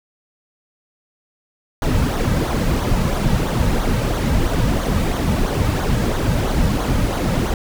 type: noise with flanger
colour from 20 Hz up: brown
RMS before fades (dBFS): -18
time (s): 1.82-7.54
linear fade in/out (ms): 2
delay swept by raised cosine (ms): 0.38 to 2.88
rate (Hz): 3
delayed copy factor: -0.6
effects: none